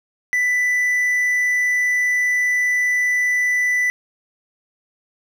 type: tone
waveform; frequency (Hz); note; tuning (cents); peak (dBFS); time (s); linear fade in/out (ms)
triangle; 1985; B6; +8; -14; 0.33-3.9; 0
effects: none